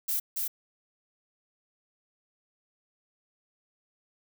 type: noise with echo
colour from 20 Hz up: violet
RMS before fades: -29 dBFS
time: 0.08-0.2 s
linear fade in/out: 10 ms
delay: 280 ms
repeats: 1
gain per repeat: -2 dB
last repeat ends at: 0.48 s
effects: none